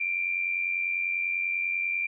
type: tone with amplitude modulation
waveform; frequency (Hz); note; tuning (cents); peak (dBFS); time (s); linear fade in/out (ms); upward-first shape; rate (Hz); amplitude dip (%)
sine; 2369; D7; +14; -23; 0-2.07; 10; sine; 90.1; 60
effects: none